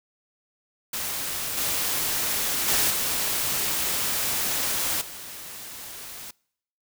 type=noise with level steps; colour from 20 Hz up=white; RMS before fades=-30 / -26 / -22 / -26 / -39 dBFS; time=0.93-6.31 s; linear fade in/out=5 ms; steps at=1.57 / 2.68 / 2.9 / 5.01 s; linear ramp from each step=5 ms; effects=noise-tail reverb RT60 0.7 s tail -26 dB re dry